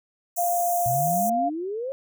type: high-pass noise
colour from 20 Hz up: white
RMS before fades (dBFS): -31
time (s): 0.36-1.3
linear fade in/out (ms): 10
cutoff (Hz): 5900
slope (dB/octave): 96
type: tone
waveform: sine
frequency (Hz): 698.5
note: F5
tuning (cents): 0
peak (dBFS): -21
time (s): 0.37-1.5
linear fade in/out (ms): 20
type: exponential sweep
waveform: sine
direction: up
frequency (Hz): 116.54 to 553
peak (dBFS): -27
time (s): 0.86-1.92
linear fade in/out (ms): 0
effects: none